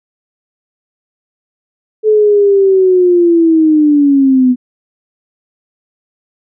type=linear sweep; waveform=sine; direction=down; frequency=434.7 to 246.9 Hz; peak=-5 dBFS; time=2.03-4.56 s; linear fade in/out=50 ms; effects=none